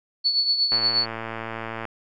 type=tone with tremolo; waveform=sine; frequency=4435 Hz; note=C#8; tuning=in tune; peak=-16 dBFS; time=0.24-1.06 s; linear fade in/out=20 ms; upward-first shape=triangle; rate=8.4 Hz; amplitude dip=65%
type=click train; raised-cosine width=0.5 ms; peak=-16 dBFS; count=129; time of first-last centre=0.72-1.853 s; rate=113 Hz
effects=none